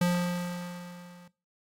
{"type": "tone with level ramp", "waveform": "square", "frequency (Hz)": 176.5, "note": "F3", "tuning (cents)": 19, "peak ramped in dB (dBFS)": [-22, -50], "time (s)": [0.01, 1.28], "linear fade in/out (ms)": 5, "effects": ["noise-tail reverb RT60 0.3 s tail -18 dB re dry", "AAC 48 kbps"]}